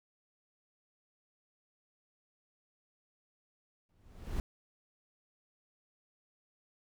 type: noise with exponential growth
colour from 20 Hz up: brown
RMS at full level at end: -33 dBFS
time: 3.89-4.4 s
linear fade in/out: 1 ms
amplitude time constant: 110 ms
effects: none